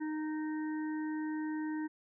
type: harmonic tone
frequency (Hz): 309.1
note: D#4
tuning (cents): -11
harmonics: 1 / 3 / 5 / 6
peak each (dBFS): -34 / -47 / -51 / -50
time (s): 0-1.88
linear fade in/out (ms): 20
effects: none